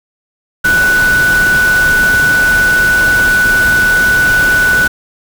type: tone in noise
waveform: sine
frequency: 1485 Hz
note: F#6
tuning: 6 cents sharp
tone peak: -7 dBFS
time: 0.64-4.88 s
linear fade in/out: 10 ms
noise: pink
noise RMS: -19 dBFS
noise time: 0.64-4.88 s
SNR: +9 dB
effects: none